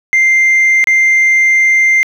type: tone with dropouts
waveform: sine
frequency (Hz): 2093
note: C7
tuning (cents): 0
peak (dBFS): -4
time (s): 0.13-2.03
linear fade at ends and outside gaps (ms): 0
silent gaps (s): 0.841-0.872
effects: tanh soft clip ceiling -5 dBFS + 7-bit